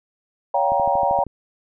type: chord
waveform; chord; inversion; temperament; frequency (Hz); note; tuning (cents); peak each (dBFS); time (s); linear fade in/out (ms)
sine; G half-diminished seventh; second; just; 564.5 / 705.6 / 784 / 940.8; Db5 / F5 / G5 / Bb5; +31 / +18 / 0 / +16; -22 / -23 / -21 / -22; 0.54-1.24; 5
type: click train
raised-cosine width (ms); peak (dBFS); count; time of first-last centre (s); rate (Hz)
3; -22; 8; 0.72-1.267; 12.8
effects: none